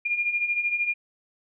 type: beating tone pair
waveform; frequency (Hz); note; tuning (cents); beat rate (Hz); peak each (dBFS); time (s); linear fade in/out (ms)
sine; 2404 / 2417; D7 / D7; +40 / +49; 13; -30 / -24; 0.05-0.94; 10
effects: none